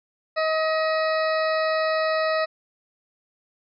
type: harmonic tone with a mistuned harmonic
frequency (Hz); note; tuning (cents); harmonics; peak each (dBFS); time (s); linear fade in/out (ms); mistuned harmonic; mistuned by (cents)
633; D#5; +30; 1 / 2 / 3 / 4 / 6 / 7 / 8; -22 / -27 / -29 / -36 / -37 / -40 / -39; 0.36-2.46; 20; 6; +72
effects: none